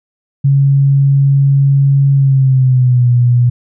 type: tone with pitch glide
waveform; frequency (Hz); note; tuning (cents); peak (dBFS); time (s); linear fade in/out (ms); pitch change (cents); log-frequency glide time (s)
sine; 138.59 to 122.05; C#3 to B2; 0 to -20; -6; 0.44-3.5; 10; -220; 2.14-3.09
effects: none